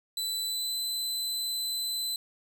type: tone with pitch glide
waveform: sawtooth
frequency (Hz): 3990 to 4029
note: B7 to B7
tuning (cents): +17 to +34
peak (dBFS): -27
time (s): 0.17-2.16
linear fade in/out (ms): 2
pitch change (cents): +17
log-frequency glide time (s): 0.46-0.77
effects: none